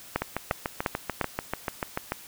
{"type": "two click trains", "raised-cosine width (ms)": 0.5, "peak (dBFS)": [-12, -9], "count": [14, 4], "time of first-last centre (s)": [[0.22, 2.121], [0.16, 1.213]], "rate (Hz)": [6.84, 2.85], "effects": ["white hiss -47 dBFS RMS until 2.27 s"]}